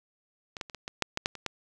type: clicks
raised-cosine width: 0.2 ms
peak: -21 / -16 / -27 / -23 / -19 / -8 / -12 / -9 / -25 / -13 dBFS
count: 10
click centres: 0.568 / 0.612 / 0.698 / 0.747 / 0.879 / 1.023 / 1.174 / 1.259 / 1.353 / 1.463 s
effects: none